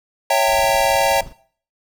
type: chord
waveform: square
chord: C# diminished seventh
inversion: none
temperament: equal with one note detuned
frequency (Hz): 554.4 / 659.3 / 784 / 910.5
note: C#5 / E5 / G5 / Bb5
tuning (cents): 0 / 0 / 0 / -41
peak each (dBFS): -20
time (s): 0.3-1.21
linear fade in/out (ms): 5
type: noise with tremolo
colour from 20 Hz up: brown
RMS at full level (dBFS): -33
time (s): 0.47-1.33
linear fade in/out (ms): 20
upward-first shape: triangle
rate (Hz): 19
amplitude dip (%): 75
effects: noise-tail reverb RT60 0.5 s tail -20 dB re dry